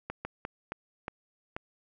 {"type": "slowing click train", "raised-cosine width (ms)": 0.5, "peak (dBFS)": -20, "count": 6, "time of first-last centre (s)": [0.1, 1.565], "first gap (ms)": 150, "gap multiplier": 1.34, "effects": []}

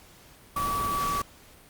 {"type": "tone in noise", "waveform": "sine", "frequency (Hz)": 1145, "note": "D6", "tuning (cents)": -44, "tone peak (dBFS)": -26, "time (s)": [0.56, 1.22], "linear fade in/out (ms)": 5, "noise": "pink", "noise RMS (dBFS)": -34, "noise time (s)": [0.56, 1.22], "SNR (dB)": 5, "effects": ["pink hiss -53 dBFS RMS until 1.69 s", "Opus 48 kbps"]}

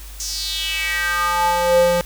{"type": "tone with high-pass filter sweep", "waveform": "square", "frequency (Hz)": 174.61, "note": "F3", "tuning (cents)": 0, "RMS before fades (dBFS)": -19, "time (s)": [0.2, 2.01], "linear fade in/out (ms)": 0, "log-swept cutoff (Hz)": [6200, 360], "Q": 4.2, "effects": ["added 50 Hz sine -34 dBFS peak until 2.05 s", "white hiss -41 dBFS RMS until 2.05 s"]}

